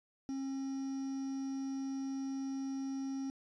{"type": "tone with quantisation", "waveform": "triangle", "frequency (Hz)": 269.6, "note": "C#4", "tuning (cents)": -48, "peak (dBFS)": -34, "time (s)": [0.29, 3.3], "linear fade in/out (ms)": 0, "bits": 9, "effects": ["resampled to 22050 Hz"]}